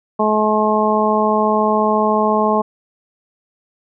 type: harmonic tone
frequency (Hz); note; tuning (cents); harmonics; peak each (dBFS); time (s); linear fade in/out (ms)
214.1; A3; -47; 1 / 2 / 3 / 4 / 5; -19 / -19 / -19 / -19 / -19; 0.19-2.62; 10
effects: none